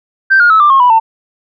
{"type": "tone with pitch steps", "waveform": "sine", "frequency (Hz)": [1563, 1425, 1299.2, 1184.5, 1080, 984.6, 897.7], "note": ["G6", "F6", "E6", "D6", "C#6", "B5", "A5"], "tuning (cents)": [-6, 34, -26, 14, -45, -6, 34], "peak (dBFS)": -3, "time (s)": [0.3, 1], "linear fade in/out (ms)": 20, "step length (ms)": 100, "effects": ["tanh soft clip ceiling 0 dBFS"]}